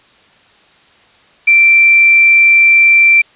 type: tone with quantisation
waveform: sine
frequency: 2349 Hz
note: D7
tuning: in tune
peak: -4 dBFS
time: 1.47-3.22 s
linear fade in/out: 10 ms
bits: 5
effects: white hiss -47 dBFS RMS until 3.35 s + resampled to 8000 Hz